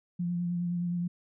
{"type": "tone with vibrato", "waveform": "sine", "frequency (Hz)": 174.61, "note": "F3", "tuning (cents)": 0, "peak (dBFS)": -28, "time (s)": [0.19, 1.08], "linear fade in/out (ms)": 10, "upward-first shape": "sine", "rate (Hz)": 9.6, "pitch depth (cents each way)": 22, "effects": []}